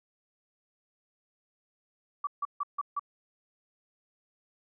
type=tone bursts; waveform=sine; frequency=1151 Hz; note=D6; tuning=35 cents flat; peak=-28 dBFS; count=5; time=2.24-2.995 s; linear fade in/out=5 ms; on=31 ms; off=150 ms; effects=none

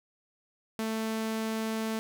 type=tone; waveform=sawtooth; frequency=221.4 Hz; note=A3; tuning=11 cents sharp; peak=-26 dBFS; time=0.79-1.99 s; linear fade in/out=0 ms; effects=none

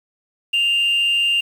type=tone with frequency modulation; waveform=sine; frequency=2794 Hz; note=F7; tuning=in tune; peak=-13 dBFS; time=0.53-1.41 s; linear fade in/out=10 ms; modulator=213 Hz; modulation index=0.22; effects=tanh soft clip ceiling -13 dBFS + 7-bit

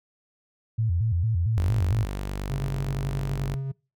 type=tone with vibrato; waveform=sine; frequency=98 Hz; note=G2; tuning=in tune; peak=-21 dBFS; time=0.78-2.05 s; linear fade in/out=10 ms; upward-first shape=square; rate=4.4 Hz; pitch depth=230 cents each way
type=tone; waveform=sawtooth; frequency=49 Hz; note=G1; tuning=in tune; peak=-25 dBFS; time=1.57-3.55 s; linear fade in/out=0 ms
type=tone with tremolo; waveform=triangle; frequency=135.4 Hz; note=C#3; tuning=40 cents flat; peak=-24 dBFS; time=2.49-3.72 s; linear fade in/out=10 ms; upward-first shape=triangle; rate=7.6 Hz; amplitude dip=30%
effects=noise-tail reverb RT60 0.3 s tail -24 dB re dry

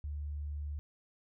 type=tone; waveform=sine; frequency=73.42 Hz; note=D2; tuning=in tune; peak=-36 dBFS; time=0.04-0.79 s; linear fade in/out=0 ms; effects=none

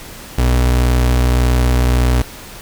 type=tone; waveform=35% pulse; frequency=61.74 Hz; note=B1; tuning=in tune; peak=-9 dBFS; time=0.38-2.22 s; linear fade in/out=5 ms; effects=pink hiss -34 dBFS RMS until 2.61 s

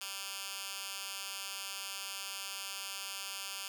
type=tone with high-pass filter; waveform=10% pulse; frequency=196 Hz; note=G3; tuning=in tune; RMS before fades=-42 dBFS; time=0.01-3.68 s; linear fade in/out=2 ms; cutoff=2600 Hz; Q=0.75; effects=none

